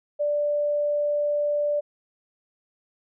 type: tone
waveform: sine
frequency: 587.3 Hz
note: D5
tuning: in tune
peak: -21 dBFS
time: 0.19-1.81 s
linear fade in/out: 20 ms
effects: none